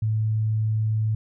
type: tone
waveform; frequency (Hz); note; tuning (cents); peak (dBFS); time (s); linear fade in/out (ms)
sine; 109.1; A2; -14; -20; 0.02-1.15; 5
effects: none